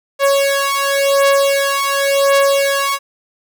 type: beating tone pair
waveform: sawtooth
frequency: 554.4 / 555.32 Hz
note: C#5 / C#5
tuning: 0 / +3 cents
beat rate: 0.92 Hz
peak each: -11 dBFS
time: 0.19-2.99 s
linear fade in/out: 50 ms
effects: none